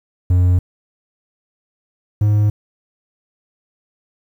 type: tone pair in turn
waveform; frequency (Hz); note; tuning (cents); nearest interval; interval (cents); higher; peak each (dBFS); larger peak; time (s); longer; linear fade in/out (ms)
triangle; 90 / 104.87; F#2 / G#2; -47 / +17; minor third; 264; second; -8 / -9; first; 0.3-0.59 / 2.21-2.5; neither; 5
effects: 8-bit